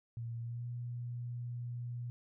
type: tone with pitch glide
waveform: sine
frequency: 116.54 to 120.79 Hz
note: A#2 to B2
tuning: 0 to -38 cents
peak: -38 dBFS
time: 0.17-2.1 s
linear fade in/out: 0 ms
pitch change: +62 cents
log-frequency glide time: 0.41-0.66 s
effects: none